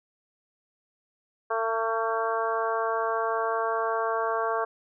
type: harmonic tone with a mistuned harmonic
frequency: 225.2 Hz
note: A3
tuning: 40 cents sharp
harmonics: 2 / 3 / 4 / 5 / 6 / 7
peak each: -30 / -30 / -33 / -30 / -35 / -36 dBFS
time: 1.5-4.65 s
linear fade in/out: 10 ms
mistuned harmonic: 6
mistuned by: +17 cents
effects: none